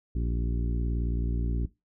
harmonic tone with a mistuned harmonic, 58.7 Hz, A#1, 13 cents sharp, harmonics 1 / 2 / 3 / 4 / 5 / 6 / 7, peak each -27 / -35 / -37 / -40 / -39 / -46 / -48 dBFS, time 0.15-1.66 s, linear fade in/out 5 ms, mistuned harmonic 7, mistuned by -59 cents, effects noise-tail reverb RT60 0.2 s tail -17 dB re dry

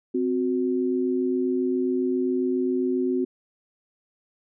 sine tone pair together, 259.3 / 366.7 Hz, C4 / F#4, -15 / -15 cents, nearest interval tritone, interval 600 cents, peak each -24 dBFS, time 0.14-3.25 s, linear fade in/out 10 ms, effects none

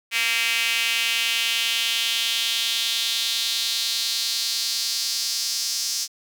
sawtooth tone with high-pass filter sweep, 230 Hz, A#3, 23 cents flat, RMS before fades -24 dBFS, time 0.11-6.08 s, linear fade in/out 50 ms, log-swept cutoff 2400 to 5400 Hz, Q 3.2, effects none

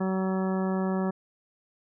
harmonic tone, 188.9 Hz, F#3, 36 cents sharp, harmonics 1 / 2 / 3 / 4 / 5 / 6 / 7 / 9, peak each -26 / -32 / -36 / -38 / -40 / -42 / -43 / -45 dBFS, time 0-1.11 s, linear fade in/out 10 ms, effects none

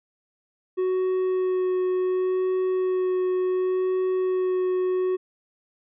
triangle tone with vibrato, 370 Hz, F#4, in tune, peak -19 dBFS, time 0.77-5.17 s, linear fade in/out 20 ms, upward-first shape sine, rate 0.69 Hz, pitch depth 10 cents each way, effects resampled to 8000 Hz

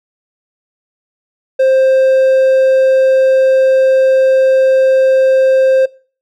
triangle tone, 527 Hz, C5, 12 cents sharp, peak -5 dBFS, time 1.59-5.86 s, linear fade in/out 10 ms, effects noise-tail reverb RT60 0.4 s tail -22 dB re dry

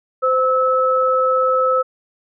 sine tone pair together, 516.3 / 1301 Hz, C5 / E6, -23 / -23 cents, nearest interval octave + major third, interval 1600 cents, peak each -16 dBFS, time 0.22-1.83 s, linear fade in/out 20 ms, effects none

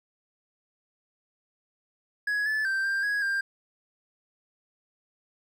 triangle tone with pitch steps, 1674 / 1736 / 1566 / 1586 / 1660 / 1592 Hz, G#6 / A6 / G6 / G6 / G#6 / G6, +13 / -24 / -2 / +20 / -1 / +26 cents, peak -23 dBFS, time 2.27-3.41 s, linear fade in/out 5 ms, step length 190 ms, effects none

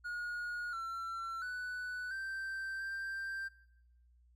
triangle tone with pitch steps, 1442 / 1351 / 1488 / 1563 / 1576 Hz, F#6 / E6 / F#6 / G6 / G6, -45 / +42 / +9 / -6 / +9 cents, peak -36 dBFS, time 0.04-3.49 s, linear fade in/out 20 ms, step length 690 ms, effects noise-tail reverb RT60 0.9 s tail -20 dB re dry + added 60 Hz sine -63 dBFS peak until 4.35 s

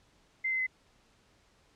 sine tone with pitch steps, 2077 / 2058 / 2039 Hz, C7 / C7 / C7, -13 / -29 / -45 cents, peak -28 dBFS, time 0.44-0.668 s, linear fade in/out 10 ms, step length 76 ms, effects pink hiss -66 dBFS RMS until 1.75 s + low-pass 7000 Hz 12 dB/octave

